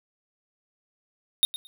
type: tone with echo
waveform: square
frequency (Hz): 3697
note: A#7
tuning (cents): -15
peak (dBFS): -17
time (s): 1.43-1.45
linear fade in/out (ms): 0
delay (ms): 110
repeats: 2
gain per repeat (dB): -15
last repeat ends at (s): 1.67
effects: none